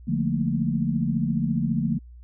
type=chord; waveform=sine; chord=Bb major seventh; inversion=first; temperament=just; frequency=145.68 / 174.81 / 218.5 / 233.1 Hz; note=D3 / F3 / A3 / Bb3; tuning=-14 / +2 / -12 / 0 cents; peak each=-27 dBFS; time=0.07-1.99 s; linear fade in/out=20 ms; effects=added 60 Hz sine -42 dBFS peak until 2.23 s